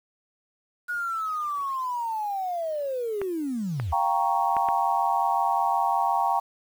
sine linear sweep, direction down, 1458 to 64.1 Hz, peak -26 dBFS, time 0.88-3.94 s, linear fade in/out 20 ms
clicks, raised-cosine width 0.5 ms, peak -18 dBFS, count 4, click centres 3.216 / 3.799 / 4.567 / 4.687 s
sine chord, G half-diminished seventh, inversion third, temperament equal, 698.5 / 784 / 932.3 / 1108.7 Hz, F5 / G5 / Bb5 / Db6, 0 / 0 / 0 / 0 cents, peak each -29 / -25 / -25 / -29 dBFS, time 3.92-6.4 s, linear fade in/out 10 ms
effects 8-bit

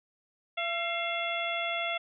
harmonic tone with a mistuned harmonic, 678 Hz, E5, 49 cents sharp, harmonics 1 / 2 / 3 / 4 / 5, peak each -34 / -38 / -34 / -37 / -37 dBFS, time 0.57-1.98 s, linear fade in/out 10 ms, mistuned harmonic 3, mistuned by +70 cents, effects none

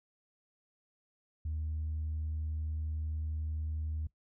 sine tone, 77.78 Hz, D#2, in tune, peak -32 dBFS, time 1.45-4.07 s, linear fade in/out 5 ms, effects noise-tail reverb RT60 0.1 s tail -20 dB re dry + tanh soft clip ceiling -30 dBFS

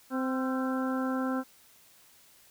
harmonic tone with a mistuned harmonic, 260.1 Hz, C4, 10 cents flat, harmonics 1 / 2 / 3 / 4 / 5 / 6, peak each -29 / -36 / -40 / -41 / -38 / -43 dBFS, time 0.1-1.44 s, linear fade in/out 50 ms, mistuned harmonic 5, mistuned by +53 cents, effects white hiss -59 dBFS RMS until 2.5 s

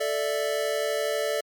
square chord, A suspended fourth, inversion none, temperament equal, 440 / 587.3 / 659.3 Hz, A4 / D5 / E5, 0 / 0 / 0 cents, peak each -30 / -28 / -33 dBFS, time 0-1.41 s, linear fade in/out 10 ms, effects MP3 96 kbps

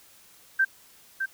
sine tone with echo, 1566 Hz, G6, 2 cents flat, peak -18 dBFS, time 0.59-0.65 s, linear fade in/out 10 ms, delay 610 ms, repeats 1, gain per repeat -7 dB, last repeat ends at 1.26 s, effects white hiss -55 dBFS RMS until 1.33 s

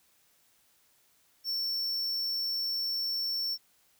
square tone, 5430 Hz, F8, 50 cents flat, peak -30 dBFS, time 1.44-3.58 s, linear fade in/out 50 ms, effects white hiss -67 dBFS RMS until 3.99 s

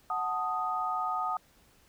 sine chord, D# diminished, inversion first, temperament equal, 740 / 880 / 1244.5 Hz, F#5 / A5 / D#6, 0 / 0 / 0 cents, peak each -34 / -36 / -31 dBFS, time 0.1-1.37 s, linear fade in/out 2 ms, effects pink hiss -63 dBFS RMS until 1.88 s

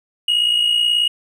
triangle tone with amplitude modulation, 2883 Hz, F#7, 46 cents flat, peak -9 dBFS, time 0.28-1.08 s, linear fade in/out 5 ms, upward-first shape sine, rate 58.5 Hz, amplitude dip 60%, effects tanh soft clip ceiling -6 dBFS

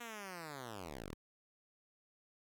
5% pulse linear sweep, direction down, 241.6 to 32.7 Hz, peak -34 dBFS, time 0-1.14 s, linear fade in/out 10 ms, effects none

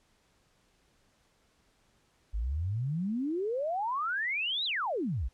sine exponential two-way sweep, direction up then down, 49 to 4049 to 49 Hz, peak -29 dBFS, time 2.33-5.29 s, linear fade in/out 20 ms, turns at 4.65 s, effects pink hiss -69 dBFS RMS until 5.33 s + low-pass 9000 Hz 12 dB/octave

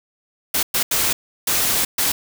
white noise bursts at uneven times, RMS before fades -19 dBFS, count 5, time 0.54-0.63 / 0.74-0.83 / 0.91-1.13 / 1.47-1.85 / 1.98-2.12 s, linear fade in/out 5 ms, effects none

